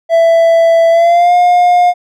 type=tone with pitch glide; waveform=triangle; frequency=664 to 711.7 Hz; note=E5 to F5; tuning=+12 to +33 cents; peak=-3 dBFS; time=0.09-1.94 s; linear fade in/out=50 ms; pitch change=+121 cents; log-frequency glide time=0.9-1.34 s; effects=none